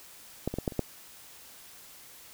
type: clicks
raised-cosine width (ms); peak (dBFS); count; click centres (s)
2; -15 / -20 / -17 / -14 / -28 / -13; 6; 0.476 / 0.54 / 0.586 / 0.678 / 0.722 / 0.793
effects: white hiss -51 dBFS RMS until 2.33 s